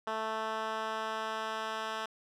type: tone with band-pass filter sweep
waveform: 10% pulse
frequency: 220 Hz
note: A3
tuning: in tune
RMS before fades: -36 dBFS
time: 0.07-2.06 s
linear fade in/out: 5 ms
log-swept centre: 1100 to 1900 Hz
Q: 0.76
effects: none